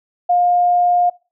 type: tone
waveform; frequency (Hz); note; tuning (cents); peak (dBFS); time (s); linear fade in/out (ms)
sine; 709; F5; +26; -11; 0.29-1.1; 10
effects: noise-tail reverb RT60 0.3 s tail -22 dB re dry